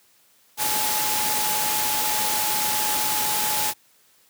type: tone in noise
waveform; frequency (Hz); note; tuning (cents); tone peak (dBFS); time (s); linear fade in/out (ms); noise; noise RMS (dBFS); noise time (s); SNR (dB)
sine; 852; G#5; +44; -28; 0.57-3.74; 50; white; -24; 0.57-3.74; -7
effects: white hiss -59 dBFS RMS until 4.29 s + high-pass 100 Hz 12 dB/octave